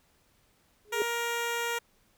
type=tone with exponential growth; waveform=sine; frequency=420.3 Hz; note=G#4; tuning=21 cents sharp; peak=-22 dBFS; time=0.85-1.02 s; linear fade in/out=1 ms; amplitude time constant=36 ms
type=tone; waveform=10% pulse; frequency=470 Hz; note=A#4; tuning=14 cents sharp; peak=-21 dBFS; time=0.92-1.79 s; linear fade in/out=10 ms
effects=pink hiss -67 dBFS RMS until 2.17 s